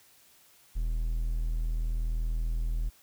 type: tone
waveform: triangle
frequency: 40.37 Hz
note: E1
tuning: 35 cents flat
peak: -25 dBFS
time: 0.75-2.9 s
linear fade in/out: 20 ms
effects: white hiss -60 dBFS RMS until 3.02 s